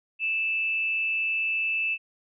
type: tone with amplitude modulation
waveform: sine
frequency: 2637 Hz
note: E7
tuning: in tune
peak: -22 dBFS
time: 0.19-1.98 s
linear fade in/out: 50 ms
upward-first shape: sine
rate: 211 Hz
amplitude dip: 40%
effects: none